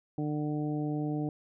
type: harmonic tone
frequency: 149.8 Hz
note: D3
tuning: 35 cents sharp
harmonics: 1 / 2 / 3 / 4 / 5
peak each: -33 / -32 / -41 / -45 / -43 dBFS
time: 0.18-1.29 s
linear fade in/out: 2 ms
effects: none